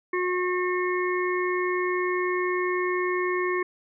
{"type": "harmonic tone", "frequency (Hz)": 362, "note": "F#4", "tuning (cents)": -38, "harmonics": [1, 3, 5, 6], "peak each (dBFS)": [-25, -30, -32, -33], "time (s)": [0.13, 3.63], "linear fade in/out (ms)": 5, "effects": []}